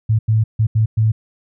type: tone bursts at uneven times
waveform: sine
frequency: 110 Hz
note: A2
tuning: in tune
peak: -11 dBFS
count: 5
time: 0.09-0.19 / 0.28-0.44 / 0.59-0.67 / 0.75-0.86 / 0.97-1.12 s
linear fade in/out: 10 ms
effects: none